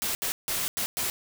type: noise bursts at uneven times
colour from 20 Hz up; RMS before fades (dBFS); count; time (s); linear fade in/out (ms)
white; -29; 5; 0.02-0.15 / 0.22-0.32 / 0.48-0.68 / 0.77-0.86 / 0.97-1.1; 0
effects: none